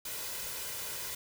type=noise with comb filter; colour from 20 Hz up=white; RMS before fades=-39 dBFS; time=0.05-1.15 s; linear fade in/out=5 ms; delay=2 ms; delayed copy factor=+0.5; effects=none